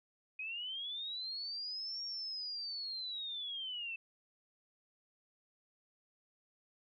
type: linear two-way sweep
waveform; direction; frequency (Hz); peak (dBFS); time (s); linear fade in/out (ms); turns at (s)
sine; up then down; 2489 to 5580 to 2627; -39; 0.39-3.96; 5; 2.03
effects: none